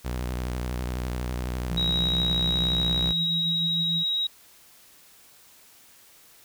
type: tone with vibrato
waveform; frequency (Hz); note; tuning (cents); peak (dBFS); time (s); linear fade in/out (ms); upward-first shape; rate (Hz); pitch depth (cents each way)
sawtooth; 61.74; B1; 0; -24; 0.04-3.13; 20; sine; 12; 84
type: tone with tremolo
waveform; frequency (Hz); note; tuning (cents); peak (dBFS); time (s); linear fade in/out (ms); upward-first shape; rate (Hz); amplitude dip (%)
sine; 168.7; E3; +40; -28; 1.7-4.04; 20; sine; 6.8; 40
type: tone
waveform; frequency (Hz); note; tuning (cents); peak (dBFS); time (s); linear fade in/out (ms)
sine; 3822; A#7; +43; -23; 1.77-4.27; 5
effects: white hiss -54 dBFS RMS until 6.44 s